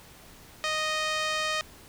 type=tone with band-pass filter; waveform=5% pulse; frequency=621 Hz; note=D#5; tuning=3 cents flat; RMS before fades=-29 dBFS; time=0.64-1.61 s; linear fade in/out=0 ms; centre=1300 Hz; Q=0.58; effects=pink hiss -51 dBFS RMS until 1.88 s